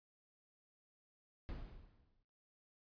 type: noise with exponential decay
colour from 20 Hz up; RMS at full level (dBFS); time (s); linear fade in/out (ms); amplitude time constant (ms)
brown; -42; 1.49-2.23; 0; 160
effects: noise-tail reverb RT60 0.7 s tail -21 dB re dry + resampled to 11025 Hz